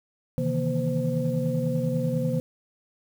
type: tone cluster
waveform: sine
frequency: 131.2 / 155.2 / 165.3 / 237.5 / 515 Hz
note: C3 / D#3 / E3 / A#3 / C5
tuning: +5 / -4 / +5 / +33 / -28 cents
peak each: -29 dBFS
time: 0.38-2.4 s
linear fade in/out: 0 ms
effects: tanh soft clip ceiling -13 dBFS + 8-bit